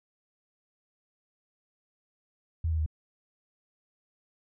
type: tone with pitch steps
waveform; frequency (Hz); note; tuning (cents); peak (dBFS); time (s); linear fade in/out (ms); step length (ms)
sine; 81.8 / 79.66 / 77.57; E2 / D#2 / D#2; -13 / +41 / -5; -25; 2.64-2.862; 5; 74
effects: none